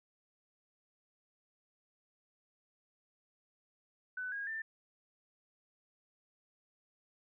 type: tone with pitch steps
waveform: sine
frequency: 1500 / 1635.8 / 1783.8 Hz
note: F#6 / G#6 / A6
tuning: +23 / -27 / +23 cents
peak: -37 dBFS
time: 4.17-4.62 s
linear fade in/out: 5 ms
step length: 150 ms
effects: none